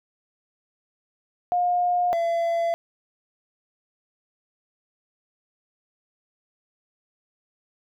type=tone pair in turn; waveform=sine / triangle; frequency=712 / 675.7 Hz; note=F5 / E5; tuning=+33 / +43 cents; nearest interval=minor second; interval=90 cents; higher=first; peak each=-19 dBFS; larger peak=neither; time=1.52-2.13 / 2.13-2.74 s; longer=neither; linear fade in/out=0 ms; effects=none